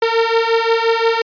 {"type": "beating tone pair", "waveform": "sawtooth", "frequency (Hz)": [453.4, 459.1], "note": ["A#4", "A#4"], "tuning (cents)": [-48, -26], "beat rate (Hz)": 5.7, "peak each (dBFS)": -12, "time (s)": [0.02, 1.22], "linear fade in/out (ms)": 5, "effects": ["resampled to 11025 Hz"]}